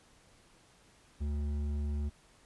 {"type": "tone with hard clipping", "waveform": "sine", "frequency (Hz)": 73, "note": "D2", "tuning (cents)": -10, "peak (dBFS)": -33, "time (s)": [1.2, 2.1], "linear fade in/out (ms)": 20, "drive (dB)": 8, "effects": ["pink hiss -63 dBFS RMS until 2.45 s", "resampled to 24000 Hz"]}